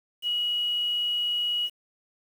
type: tone with quantisation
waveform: sine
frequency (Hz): 2911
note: F#7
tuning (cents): -29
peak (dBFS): -24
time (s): 0.22-1.7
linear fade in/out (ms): 50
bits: 8
effects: none